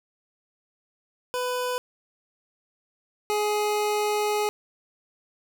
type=tone pair in turn; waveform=25% pulse; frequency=498.5 / 419.2 Hz; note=B4 / G#4; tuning=+16 / +16 cents; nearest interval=minor third; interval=300 cents; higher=first; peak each=-22 / -19 dBFS; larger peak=second; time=1.34-1.78 / 3.3-4.49 s; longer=second; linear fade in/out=0 ms; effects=none